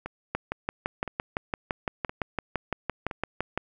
two click trains, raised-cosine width 0.5 ms, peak -12 / -19 dBFS, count 20 / 4, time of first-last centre 0.35-3.576 / 0.06-3.112 s, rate 5.89 / 0.983 Hz, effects none

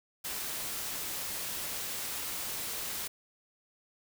white noise, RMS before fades -37 dBFS, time 0.24-3.08 s, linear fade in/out 10 ms, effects none

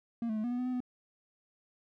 triangle tone with pitch steps, 232.8 / 217.4 / 215 / 242 / 245.3 / 250.3 / 253 / 249.2 Hz, A#3 / A3 / A3 / B3 / B3 / B3 / B3 / B3, -2 / -21 / -40 / -35 / -12 / +23 / +42 / +16 cents, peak -29 dBFS, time 0.22-0.804 s, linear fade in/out 2 ms, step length 73 ms, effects none

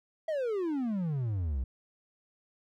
triangle exponential sweep, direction down, 659 to 60 Hz, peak -27 dBFS, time 0.28-1.64 s, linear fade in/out 5 ms, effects none

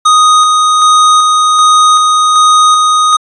square tone with tremolo, 1244.5 Hz, D#6, in tune, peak -4 dBFS, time 0.05-3.17 s, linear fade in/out 10 ms, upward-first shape square, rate 1.3 Hz, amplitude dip 25%, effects resampled to 22050 Hz

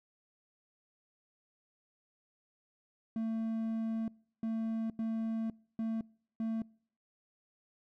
triangle tone bursts at uneven times, 224.1 Hz, A3, 32 cents sharp, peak -30 dBFS, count 5, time 3.16-4.08 / 4.43-4.9 / 4.99-5.5 / 5.79-6.01 / 6.4-6.62 s, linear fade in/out 2 ms, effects noise-tail reverb RT60 0.6 s tail -26 dB re dry

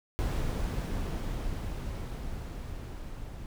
brown noise with level ramp, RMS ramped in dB -29 to -42 dBFS, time 0.19-3.46 s, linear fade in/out 0 ms, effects none

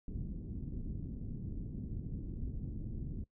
pink low-pass noise, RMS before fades -41 dBFS, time 0.08-3.24 s, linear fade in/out 2 ms, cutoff 280 Hz, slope 24 dB/octave, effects noise-tail reverb RT60 0.1 s tail -19 dB re dry

